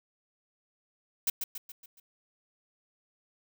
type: noise with echo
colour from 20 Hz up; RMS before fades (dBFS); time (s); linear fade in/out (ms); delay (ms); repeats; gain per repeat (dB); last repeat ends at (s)
blue; -27; 1.27-1.3; 5; 140; 5; -6; 2
effects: none